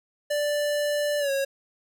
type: tone with pitch glide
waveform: square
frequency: 587.3 to 548 Hz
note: D5 to C#5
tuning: 0 to -20 cents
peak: -24 dBFS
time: 0.3-1.45 s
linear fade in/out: 10 ms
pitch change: -120 cents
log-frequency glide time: 1.19-1.31 s
effects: none